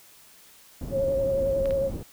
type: low-pass noise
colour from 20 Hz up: pink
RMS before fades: -34 dBFS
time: 0.81-2.03 s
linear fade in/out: 2 ms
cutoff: 400 Hz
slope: 12 dB/octave
type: tone with vibrato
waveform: sine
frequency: 544 Hz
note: C#5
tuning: 33 cents flat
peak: -22 dBFS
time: 0.91-1.91 s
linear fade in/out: 50 ms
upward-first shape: triangle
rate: 11 Hz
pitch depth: 34 cents each way
type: clicks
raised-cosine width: 0.3 ms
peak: -23 dBFS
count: 2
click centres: 1.657 / 1.708 s
effects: white hiss -53 dBFS RMS until 2.12 s